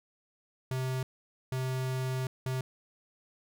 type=tone bursts at uneven times; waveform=square; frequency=129.8 Hz; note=C3; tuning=13 cents flat; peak=-31 dBFS; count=3; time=0.71-1.03 / 1.52-2.27 / 2.46-2.61 s; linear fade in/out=2 ms; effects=none